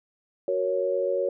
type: chord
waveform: sine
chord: F# major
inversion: none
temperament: equal with one note detuned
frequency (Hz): 371.5 / 466.2 / 554.4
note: F#4 / A#4 / C#5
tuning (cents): +7 / 0 / 0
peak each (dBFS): -29 / -29 / -25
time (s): 0.48-1.29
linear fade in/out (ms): 2
effects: none